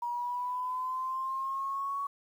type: linear sweep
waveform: sine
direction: up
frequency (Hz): 953 to 1123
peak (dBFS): -31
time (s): 0.02-2.07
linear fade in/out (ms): 5
effects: 10-bit